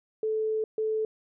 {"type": "tone bursts at uneven times", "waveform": "sine", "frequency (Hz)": 436.3, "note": "A4", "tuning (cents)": -15, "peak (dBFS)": -25, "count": 2, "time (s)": [[0.23, 0.64], [0.78, 1.05]], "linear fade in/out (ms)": 2, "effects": []}